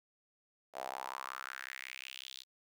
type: tone with high-pass filter sweep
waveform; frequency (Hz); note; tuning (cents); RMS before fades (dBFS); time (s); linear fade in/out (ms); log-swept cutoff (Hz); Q
sawtooth; 65.41; C2; 0; -45; 0.73-2.45; 50; 640 to 4000; 4
effects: none